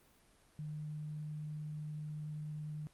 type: tone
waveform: sine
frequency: 151.7 Hz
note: D#3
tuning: 44 cents flat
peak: -40 dBFS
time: 0.59-2.87 s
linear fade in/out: 0 ms
effects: pink hiss -67 dBFS RMS until 2.93 s + Opus 32 kbps